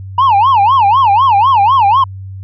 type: tone with vibrato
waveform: sine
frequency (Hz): 932.3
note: A#5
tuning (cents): 0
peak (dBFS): -3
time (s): 0.18-2.04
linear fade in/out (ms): 5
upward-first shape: sine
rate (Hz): 4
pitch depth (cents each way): 290
effects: tanh soft clip ceiling -5 dBFS + added 96 Hz sine -24 dBFS peak until 2.43 s